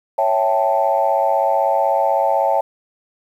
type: chord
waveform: sine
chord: A dominant seventh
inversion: first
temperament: equal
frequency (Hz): 554.4 / 659.3 / 784 / 880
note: C#5 / E5 / G5 / A5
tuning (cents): 0 / 0 / 0 / 0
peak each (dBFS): -19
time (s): 0.18-2.61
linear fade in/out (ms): 5
effects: tanh soft clip ceiling -4 dBFS + 8-bit